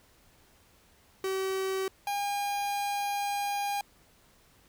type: tone pair in turn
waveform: 45% pulse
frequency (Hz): 382.3 / 810.1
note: G4 / G#5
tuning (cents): -43 / -43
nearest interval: octave + minor second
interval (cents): 1300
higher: second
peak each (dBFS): -29 / -29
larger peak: neither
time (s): 1.24-1.88 / 2.07-3.81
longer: second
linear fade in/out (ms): 2
effects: pink hiss -62 dBFS RMS until 4.68 s